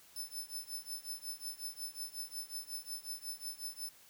15% pulse tone with tremolo, 5274 Hz, E8, in tune, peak -32 dBFS, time 0.16-3.89 s, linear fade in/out 2 ms, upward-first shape triangle, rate 5.5 Hz, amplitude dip 100%, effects white hiss -61 dBFS RMS until 4.09 s

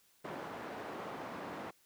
white band-pass noise, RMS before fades -44 dBFS, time 0.24-1.71 s, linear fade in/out 10 ms, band 160 to 970 Hz, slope 12 dB/octave, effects white hiss -69 dBFS RMS until 1.85 s

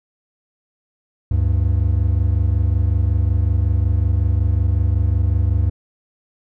triangle tone pair together, 72.59 / 98 Hz, D2 / G2, -20 / 0 cents, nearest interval perfect fourth, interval 520 cents, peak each -15 dBFS, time 1.31-5.7 s, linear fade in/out 5 ms, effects none

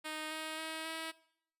5% pulse tone with pitch steps, 310.3 / 314.4 / 318.7 / 322.9 Hz, D#4 / D#4 / D#4 / E4, -5 / +18 / +42 / -36 cents, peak -28 dBFS, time 0.04-1.12 s, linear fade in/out 20 ms, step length 270 ms, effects noise-tail reverb RT60 0.7 s tail -20 dB re dry + resampled to 32000 Hz

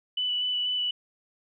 sine tone with vibrato, 2975 Hz, F#7, 9 cents sharp, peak -25 dBFS, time 0.17-0.91 s, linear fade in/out 5 ms, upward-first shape square, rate 4.1 Hz, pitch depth 9 cents each way, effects none

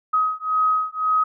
sine beating tone pair, 1263 / 1264.9 Hz, D#6 / D#6, +26 / +28 cents, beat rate 1.9 Hz, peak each -21 dBFS, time 0.13-1.24 s, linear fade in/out 10 ms, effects none

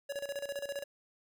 square tone with tremolo, 563 Hz, C#5, 27 cents sharp, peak -35 dBFS, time 0.09-0.84 s, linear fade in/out 10 ms, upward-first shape square, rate 15 Hz, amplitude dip 75%, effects none

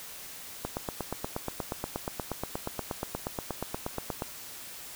click train, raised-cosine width 1 ms, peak -17 dBFS, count 31, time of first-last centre 0.65-4.221 s, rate 8.4 Hz, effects white hiss -44 dBFS RMS until 4.95 s

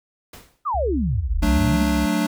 pink noise with exponential decay, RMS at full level -37 dBFS, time 0.33-0.66 s, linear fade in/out 5 ms, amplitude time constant 70 ms
sine exponential two-way sweep, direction down then up, 1300 to 36.71 to 245.1 Hz, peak -20 dBFS, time 0.65-1.85 s, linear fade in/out 20 ms, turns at 1.38 s
sine tone with pitch glide, 68.9 to 67.64 Hz, C#2 to C#2, -10 to -42 cents, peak -23 dBFS, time 0.74-2.06 s, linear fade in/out 10 ms, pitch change -32 cents, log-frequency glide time 1.37-1.43 s
square chord, D major, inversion first, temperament equal, 185 / 220 / 293.7 Hz, F#3 / A3 / D4, 0 / 0 / 0 cents, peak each -25 / -24 / -23 dBFS, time 1.42-2.27 s, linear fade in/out 10 ms
effects none

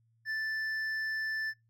sine tone with hard clipping, 1760 Hz, A6, in tune, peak -33 dBFS, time 0.25-1.54 s, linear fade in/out 50 ms, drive 5 dB, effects noise-tail reverb RT60 0.2 s tail -24 dB re dry + added 114 Hz sine -67 dBFS peak until 1.69 s

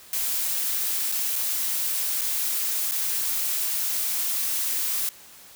blue noise with dropouts, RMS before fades -26 dBFS, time 0.13-5.09 s, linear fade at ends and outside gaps 1 ms, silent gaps 1.117-1.122 / 1.357-1.361 / 2.211-2.216 / 2.912-2.919 s, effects white hiss -48 dBFS RMS until 5.55 s

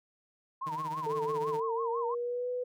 sine tone with vibrato, 996 Hz, B5, 14 cents sharp, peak -33 dBFS, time 0.61-2.15 s, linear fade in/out 10 ms, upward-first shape sine, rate 6 Hz, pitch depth 170 cents each way
sawtooth tone with tremolo, 156.6 Hz, D#3, 11 cents sharp, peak -35 dBFS, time 0.66-1.6 s, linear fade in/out 10 ms, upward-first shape sine, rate 16 Hz, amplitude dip 70%
sine tone with pitch glide, 444.5 to 496.1 Hz, A4 to B4, +18 to +8 cents, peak -31 dBFS, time 1.06-2.64 s, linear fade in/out 10 ms, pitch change +190 cents, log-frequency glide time 1.5-2.49 s
effects none

